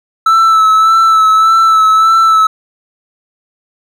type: tone with vibrato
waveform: triangle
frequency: 1315 Hz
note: E6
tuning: 5 cents flat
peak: -3 dBFS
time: 0.26-2.47 s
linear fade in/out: 5 ms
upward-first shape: sine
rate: 1.7 Hz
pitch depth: 26 cents each way
effects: none